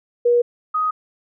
sine tone pair in turn, 480.5 / 1252 Hz, B4 / D#6, -48 / +10 cents, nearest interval octave + perfect fourth, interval 1658 cents, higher second, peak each -12 / -17 dBFS, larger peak first, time 0.25-0.42 / 0.74-0.91 s, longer neither, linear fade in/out 10 ms, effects none

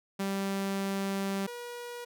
sawtooth tone pair in turn, 195.8 / 481.8 Hz, G3 / B4, -2 / -43 cents, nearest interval octave + major third, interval 1559 cents, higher second, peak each -26 / -35 dBFS, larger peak first, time 0.19-1.47 / 1.47-2.05 s, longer first, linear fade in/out 10 ms, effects none

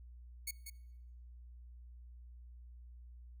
5% pulse tone with echo, 2217 Hz, C#7, in tune, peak -28 dBFS, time 0.47-0.51 s, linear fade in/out 5 ms, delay 190 ms, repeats 1, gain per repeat -8 dB, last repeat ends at 0.7 s, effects noise-tail reverb RT60 1.0 s tail -22 dB re dry + added 60 Hz sine -51 dBFS peak until 3.4 s

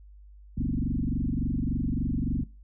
sine tone with frequency modulation, 150.5 Hz, D3, 43 cents sharp, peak -25 dBFS, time 0.57-2.44 s, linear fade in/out 10 ms, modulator 23.5 Hz, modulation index 5.4, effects noise-tail reverb RT60 0.3 s tail -21 dB re dry + added 50 Hz sine -47 dBFS peak until 2.63 s

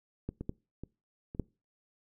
clicks, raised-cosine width 3 ms, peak -22 / -25 / -21 / -28 / -29 / -18 dBFS, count 6, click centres 0.29 / 0.41 / 0.494 / 0.836 / 1.349 / 1.397 s, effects noise-tail reverb RT60 0.3 s tail -24 dB re dry

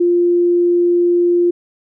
sine tone, 349.2 Hz, F4, in tune, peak -10 dBFS, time 0-1.51 s, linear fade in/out 10 ms, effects none

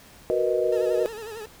sine chord, B major seventh, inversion second, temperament equal, 370 / 466.2 / 493.9 / 622.3 Hz, F#4 / A#4 / B4 / D#5, 0 / 0 / 0 / 0 cents, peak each -26 dBFS, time 0.3-1.06 s, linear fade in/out 0 ms
40% pulse tone with vibrato, 440 Hz, A4, in tune, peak -34 dBFS, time 0.72-1.46 s, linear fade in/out 5 ms, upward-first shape sine, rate 11 Hz, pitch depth 93 cents each way
click train, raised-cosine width 1 ms, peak -35 dBFS, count 11, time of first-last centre 0.98-1.47 s, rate 20.4 Hz
effects pink hiss -50 dBFS RMS until 1.6 s

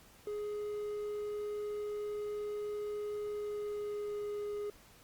triangle tone with pitch glide, 417.4 to 414 Hz, G#4 to G#4, +9 to -5 cents, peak -34 dBFS, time 0.27-4.7 s, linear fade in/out 2 ms, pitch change -14 cents, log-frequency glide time 3.22-4.36 s, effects pink hiss -60 dBFS RMS until 5.03 s + Opus 48 kbps

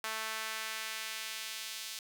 sawtooth tone with high-pass filter sweep, 220 Hz, A3, in tune, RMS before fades -40 dBFS, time 0.04-1.99 s, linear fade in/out 2 ms, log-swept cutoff 1200 to 3700 Hz, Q 0.97, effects none

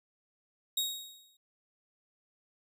sawtooth tone with exponential decay, 3768 Hz, A#7, 18 cents sharp, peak -24 dBFS, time 0.77-1.37 s, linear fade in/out 5 ms, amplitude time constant 130 ms, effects none

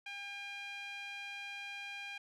sawtooth tone with band-pass filter, 804 Hz, G5, 44 cents sharp, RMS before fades -45 dBFS, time 0.06-2.18 s, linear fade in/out 5 ms, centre 2500 Hz, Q 2.8, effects none

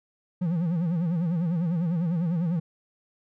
triangle tone with vibrato, 170 Hz, F3, 46 cents flat, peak -21 dBFS, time 0.41-2.6 s, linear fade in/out 10 ms, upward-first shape sine, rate 10 Hz, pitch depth 130 cents each way, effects none

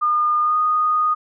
sine tone with pitch glide, 1215 to 1236.2 Hz, D#6 to D#6, -42 to -12 cents, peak -15 dBFS, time 0.01-1.15 s, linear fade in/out 20 ms, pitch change +30 cents, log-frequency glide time 0.41-0.57 s, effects none

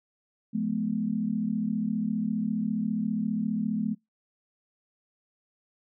sine tone cluster, 173 / 212.9 / 247.7 Hz, F3 / G#3 / B3, -16 / +43 / +5 cents, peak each -34 / -27 / -32 dBFS, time 0.53-3.95 s, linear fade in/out 20 ms, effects noise-tail reverb RT60 0.2 s tail -26 dB re dry

